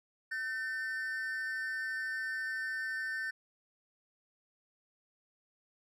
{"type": "tone pair together", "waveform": "triangle", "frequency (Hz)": [1530.9, 1797], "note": ["G6", "A6"], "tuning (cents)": [-41, 36], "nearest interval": "minor third", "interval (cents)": 277, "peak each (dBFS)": [-36, -35], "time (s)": [0.31, 3.31], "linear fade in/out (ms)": 10, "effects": []}